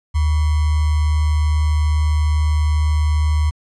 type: tone with sample-and-hold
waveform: sine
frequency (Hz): 76.2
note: D#2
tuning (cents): -36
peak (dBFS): -13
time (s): 0.14-3.51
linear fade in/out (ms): 20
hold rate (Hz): 1050
effects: resampled to 22050 Hz